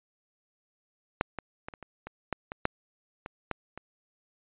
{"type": "clicks", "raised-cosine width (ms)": 0.5, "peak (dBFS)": [-9, -19, -22, -29, -28, -24, -14, -21, -9, -23, -15, -25], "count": 12, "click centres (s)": [1.211, 1.387, 1.685, 1.738, 1.827, 2.07, 2.327, 2.519, 2.654, 3.261, 3.513, 3.776], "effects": ["resampled to 8000 Hz"]}